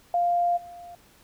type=tone with level steps; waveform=sine; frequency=698.5 Hz; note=F5; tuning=in tune; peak=-20 / -40 dBFS; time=0.14-0.95 s; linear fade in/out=2 ms; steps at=0.56 s; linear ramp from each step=20 ms; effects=pink hiss -57 dBFS RMS until 1.23 s